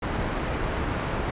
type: low-pass noise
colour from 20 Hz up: pink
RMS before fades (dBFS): -28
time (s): 0.02-1.31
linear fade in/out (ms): 10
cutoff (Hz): 1900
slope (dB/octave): 12
effects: resampled to 8000 Hz